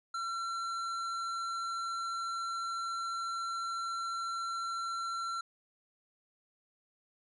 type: tone with tanh clipping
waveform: sine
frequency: 1357 Hz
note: E6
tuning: 50 cents sharp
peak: -36 dBFS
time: 0.14-5.41 s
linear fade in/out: 5 ms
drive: 13 dB
effects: resampled to 22050 Hz